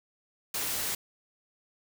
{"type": "noise", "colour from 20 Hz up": "white", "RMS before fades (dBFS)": -32, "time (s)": [0.54, 0.95], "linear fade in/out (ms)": 5, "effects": []}